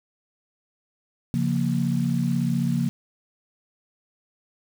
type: chord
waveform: sine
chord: Bb minor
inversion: first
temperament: equal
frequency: 138.59 / 174.61 / 233.1 Hz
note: Db3 / F3 / Bb3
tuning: 0 / 0 / 0 cents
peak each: -25 dBFS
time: 1.34-2.89 s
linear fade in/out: 0 ms
effects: 7-bit